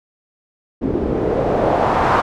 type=noise with low-pass filter sweep; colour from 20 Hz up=white; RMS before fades=-17 dBFS; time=0.81-2.22 s; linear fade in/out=20 ms; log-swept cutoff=310 to 1100 Hz; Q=2; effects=none